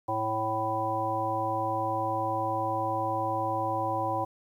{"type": "harmonic tone", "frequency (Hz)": 110, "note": "A2", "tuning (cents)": 0, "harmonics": [1, 3, 5, 7, 9], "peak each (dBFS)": [-37, -36, -34, -31, -31], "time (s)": [0.08, 4.25], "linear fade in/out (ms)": 10, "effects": ["10-bit"]}